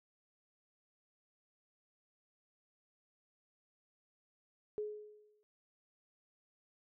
sine tone with exponential decay, 422 Hz, G#4, 28 cents sharp, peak -34 dBFS, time 4.78-5.43 s, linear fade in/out 0 ms, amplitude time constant 140 ms, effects none

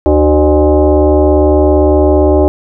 sine tone with frequency modulation, 151.3 Hz, D#3, 48 cents flat, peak -5 dBFS, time 0.06-2.48 s, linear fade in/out 0 ms, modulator 225 Hz, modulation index 2.4, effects none

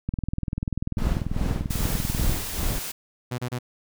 click train, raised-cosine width 5 ms, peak -14 dBFS, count 46, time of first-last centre 0.09-2.296 s, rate 20.4 Hz
brown noise with tremolo, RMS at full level -24 dBFS, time 0.98-2.79 s, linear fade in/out 2 ms, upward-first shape sine, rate 2.5 Hz, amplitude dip 85%
white noise, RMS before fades -33 dBFS, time 1.7-2.92 s, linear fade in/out 10 ms
sawtooth tone bursts, 123.47 Hz, B2, in tune, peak -23 dBFS, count 3, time 3.31-3.589 s, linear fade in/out 10 ms, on 73 ms, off 30 ms
effects none

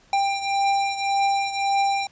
square beating tone pair, 792 / 793.8 Hz, G5 / G5, +18 / +22 cents, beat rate 1.8 Hz, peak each -22 / -27 dBFS, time 0.13-2.07 s, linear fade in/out 2 ms, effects pink hiss -56 dBFS RMS until 2.11 s + resampled to 16000 Hz

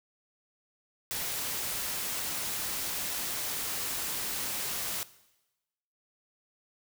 white noise, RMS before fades -34 dBFS, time 1.11-5.03 s, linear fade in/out 0 ms, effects noise-tail reverb RT60 1.0 s tail -18 dB re dry

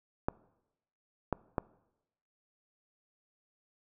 clicks, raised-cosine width 1 ms, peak -15 dBFS, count 3, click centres 0.285 / 1.327 / 1.582 s, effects noise-tail reverb RT60 0.9 s tail -22 dB re dry

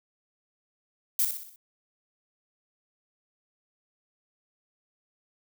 violet noise with echo, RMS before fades -24 dBFS, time 1.19-1.25 s, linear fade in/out 2 ms, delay 62 ms, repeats 5, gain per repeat -6 dB, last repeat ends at 1.56 s, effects none

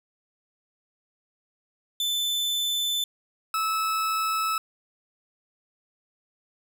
40% pulse tone pair in turn, 3520 / 1303.4 Hz, A7 / E6, 0 / -20 cents, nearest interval octave + perfect fourth, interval 1720 cents, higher first, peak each -23 dBFS, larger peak neither, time 2-3.04 / 3.54-4.58 s, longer neither, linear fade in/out 2 ms, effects none

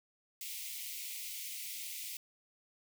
white high-pass noise, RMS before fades -43 dBFS, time 0.41-2.17 s, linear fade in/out 2 ms, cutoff 2000 Hz, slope 96 dB/octave, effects none

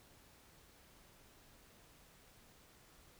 silence, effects pink hiss -64 dBFS RMS until 3.19 s

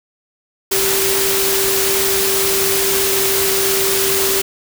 sine tone in noise, 389.6 Hz, G4, 11 cents flat, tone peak -19 dBFS, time 0.71-4.42 s, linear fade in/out 10 ms, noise white, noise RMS -17 dBFS, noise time 0.71-4.42 s, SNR -5 dB, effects none

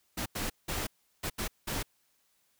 pink noise bursts at uneven times, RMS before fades -34 dBFS, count 6, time 0.17-0.26 / 0.35-0.5 / 0.68-0.87 / 1.23-1.3 / 1.38-1.48 / 1.67-1.83 s, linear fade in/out 10 ms, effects white hiss -72 dBFS RMS until 2.59 s

